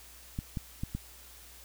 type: clicks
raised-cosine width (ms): 5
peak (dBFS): -21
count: 4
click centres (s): 0.389 / 0.572 / 0.835 / 0.95
effects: added 60 Hz sine -56 dBFS peak until 1.64 s + white hiss -53 dBFS RMS until 1.64 s